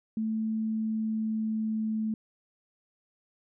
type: tone with pitch glide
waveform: sine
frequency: 220 to 218.4 Hz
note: A3 to A3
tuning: 0 to -13 cents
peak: -27 dBFS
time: 0.17-2.14 s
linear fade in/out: 2 ms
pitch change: -13 cents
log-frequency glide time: 0.57-2.01 s
effects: none